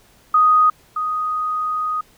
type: tone pair in turn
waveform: sine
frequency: 1246 / 1246 Hz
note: D#6 / D#6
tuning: +2 / +2 cents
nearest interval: unison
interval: 0 cents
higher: neither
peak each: -10 / -19 dBFS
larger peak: first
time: 0.34-0.7 / 0.96-2.01 s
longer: second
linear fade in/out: 5 ms
effects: pink hiss -53 dBFS RMS until 2.17 s